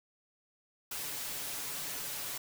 white noise with comb filter, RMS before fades -39 dBFS, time 0.91-2.38 s, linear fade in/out 5 ms, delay 7 ms, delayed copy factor +0.75, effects none

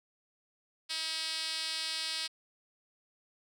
5% pulse tone with band-pass filter, 320 Hz, D#4, 49 cents sharp, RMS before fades -36 dBFS, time 0.89-2.28 s, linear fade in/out 20 ms, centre 5200 Hz, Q 2.5, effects none

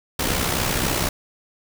pink noise with amplitude modulation, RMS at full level -20 dBFS, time 0.19-1.09 s, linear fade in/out 5 ms, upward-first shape sine, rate 63.8 Hz, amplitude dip 55%, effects none

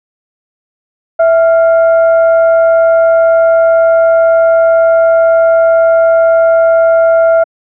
sine tone with frequency modulation, 659 Hz, E5, 1 cent flat, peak -4 dBFS, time 1.19-7.44 s, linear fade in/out 10 ms, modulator 730 Hz, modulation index 0.44, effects high-pass 300 Hz 12 dB/octave

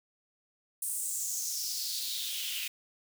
white noise with high-pass filter sweep, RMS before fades -35 dBFS, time 0.82-2.68 s, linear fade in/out 5 ms, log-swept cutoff 9400 to 2600 Hz, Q 3.9, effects none

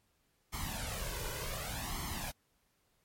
pink noise with flanger, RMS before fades -39 dBFS, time 0.52-2.32 s, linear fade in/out 20 ms, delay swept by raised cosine 0.94 to 2.04 ms, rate 0.67 Hz, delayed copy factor +0.75, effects pink hiss -75 dBFS RMS until 3.04 s + MP3 64 kbps

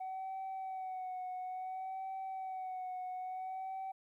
sine tone with vibrato, 751 Hz, F#5, 26 cents sharp, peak -37 dBFS, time 0-3.92 s, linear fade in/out 10 ms, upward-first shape sine, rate 0.58 Hz, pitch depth 35 cents each way, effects tanh soft clip ceiling -37 dBFS + 13-bit

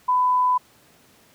sine tone, 1000 Hz, B5, 21 cents sharp, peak -16 dBFS, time 0.08-0.58 s, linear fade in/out 10 ms, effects pink hiss -55 dBFS RMS until 1.34 s + high-pass 100 Hz 12 dB/octave

